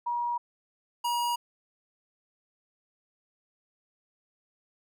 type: tone pair in turn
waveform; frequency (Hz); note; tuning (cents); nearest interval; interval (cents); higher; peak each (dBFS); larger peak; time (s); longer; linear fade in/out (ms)
sine / square; 956 / 956; A#5 / A#5; +43 / +43; unison; 0; neither; -27 / -27; neither; 0.06-0.38 / 1.04-1.36; neither; 10
effects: none